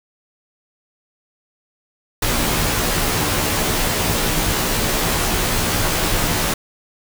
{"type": "noise with comb filter", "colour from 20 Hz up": "pink", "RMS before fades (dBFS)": -19, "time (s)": [2.22, 6.54], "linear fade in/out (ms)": 5, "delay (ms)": 15, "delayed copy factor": -0.9, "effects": []}